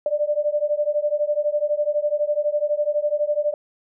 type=beating tone pair; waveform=sine; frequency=587.3 / 599.3 Hz; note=D5 / D5; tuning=0 / +35 cents; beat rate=12 Hz; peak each=-22 / -22 dBFS; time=0.06-3.54 s; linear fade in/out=2 ms; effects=none